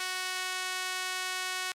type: tone with high-pass filter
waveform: sawtooth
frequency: 370 Hz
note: F#4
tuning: in tune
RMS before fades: -34 dBFS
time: 0-1.72 s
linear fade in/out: 2 ms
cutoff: 1500 Hz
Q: 0.74
effects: low-pass 11000 Hz 12 dB/octave + Opus 32 kbps